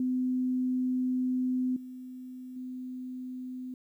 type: tone with level steps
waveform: sine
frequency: 254.3 Hz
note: C4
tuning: 49 cents flat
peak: -26 / -40 / -36 dBFS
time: 0-3.74 s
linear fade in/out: 2 ms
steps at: 1.76 / 2.56 s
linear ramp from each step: 5 ms
effects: 11-bit